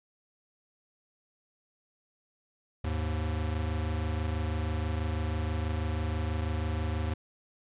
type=tone pair together; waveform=square; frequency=77.78 / 103.94 Hz; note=D#2 / G#2; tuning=0 / +2 cents; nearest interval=perfect fourth; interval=502 cents; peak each=-31 / -35 dBFS; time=2.84-7.14 s; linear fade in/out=5 ms; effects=resampled to 8000 Hz